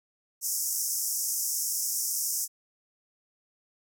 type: band-pass noise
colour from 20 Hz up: pink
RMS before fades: -30 dBFS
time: 0.41-2.48 s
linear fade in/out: 50 ms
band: 5300 to 16000 Hz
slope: 96 dB/octave
effects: none